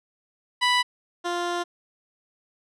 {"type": "tone pair in turn", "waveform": "15% pulse", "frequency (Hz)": [987.8, 349.2], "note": ["B5", "F4"], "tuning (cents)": [0, 0], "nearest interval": "octave + tritone", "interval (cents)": 1800, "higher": "first", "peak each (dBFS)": [-12, -19], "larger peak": "first", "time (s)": [[0.61, 0.83], [1.24, 1.64]], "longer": "second", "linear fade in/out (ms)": 20, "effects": ["low-pass 7000 Hz 12 dB/octave"]}